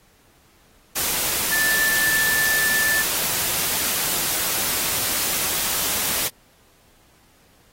sine tone in noise, 1760 Hz, A6, in tune, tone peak -19 dBFS, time 1.51-3.03 s, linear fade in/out 20 ms, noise white, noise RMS -23 dBFS, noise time 0.95-6.29 s, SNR +1 dB, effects pink hiss -57 dBFS RMS until 7.72 s + AAC 48 kbps

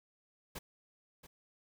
pink noise with echo, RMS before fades -43 dBFS, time 0.55-0.59 s, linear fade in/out 10 ms, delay 680 ms, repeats 1, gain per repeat -12 dB, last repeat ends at 1.27 s, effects none

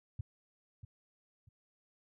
sine tone with echo, 103.7 Hz, G#2, 2 cents flat, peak -33 dBFS, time 0.19-0.21 s, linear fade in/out 5 ms, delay 640 ms, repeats 2, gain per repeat -11 dB, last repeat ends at 1.49 s, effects none

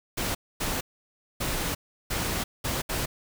pink noise bursts at uneven times, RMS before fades -29 dBFS, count 6, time 0.17-0.35 / 0.6-0.81 / 1.4-1.75 / 2.1-2.44 / 2.64-2.82 / 2.89-3.06 s, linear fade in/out 10 ms, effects none

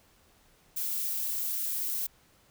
violet noise, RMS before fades -32 dBFS, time 0.76-2.07 s, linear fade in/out 10 ms, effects pink hiss -63 dBFS RMS until 2.5 s

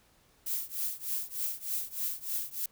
violet noise with tremolo, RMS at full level -31 dBFS, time 0.46-2.66 s, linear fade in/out 5 ms, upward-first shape triangle, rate 3.3 Hz, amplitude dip 95%, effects pink hiss -65 dBFS RMS until 2.71 s

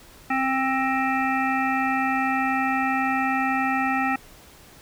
harmonic tone with a mistuned harmonic, 264 Hz, C4, 16 cents sharp, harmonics 1 / 3 / 5 / 7 / 9 / 10, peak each -26 / -25 / -28 / -28 / -33 / -34 dBFS, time 0.3-4.16 s, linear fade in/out 5 ms, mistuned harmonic 7, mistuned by +23 cents, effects pink hiss -49 dBFS RMS until 4.81 s

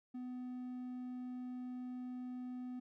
triangle tone, 250.4 Hz, B3, 24 cents sharp, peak -40 dBFS, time 0.14-2.8 s, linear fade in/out 10 ms, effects none

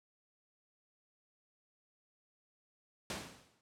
pink noise with exponential decay, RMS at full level -37 dBFS, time 3.1-3.61 s, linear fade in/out 1 ms, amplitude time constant 110 ms, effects high-pass 100 Hz 12 dB/octave + low-pass 9000 Hz 12 dB/octave

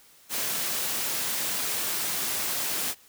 white high-pass noise, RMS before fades -29 dBFS, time 0.29-2.95 s, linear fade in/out 50 ms, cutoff 120 Hz, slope 12 dB/octave, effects white hiss -56 dBFS RMS until 3.08 s

